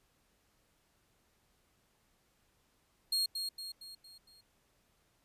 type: tone with echo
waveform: 40% pulse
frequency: 4262 Hz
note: C8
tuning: 31 cents sharp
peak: -28 dBFS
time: 3.12-3.26 s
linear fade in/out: 5 ms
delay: 230 ms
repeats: 5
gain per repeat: -6 dB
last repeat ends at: 4.41 s
effects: pink hiss -73 dBFS RMS until 5.24 s + resampled to 32000 Hz